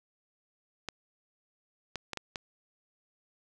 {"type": "clicks", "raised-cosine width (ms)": 0.2, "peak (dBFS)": -18, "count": 5, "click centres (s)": [0.887, 1.957, 2.133, 2.173, 2.358], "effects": []}